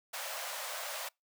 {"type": "high-pass noise", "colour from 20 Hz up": "pink", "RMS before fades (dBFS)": -40, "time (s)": [0.13, 1.09], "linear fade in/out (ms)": 10, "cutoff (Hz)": 520, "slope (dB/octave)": 96, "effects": ["noise-tail reverb RT60 0.2 s tail -26 dB re dry"]}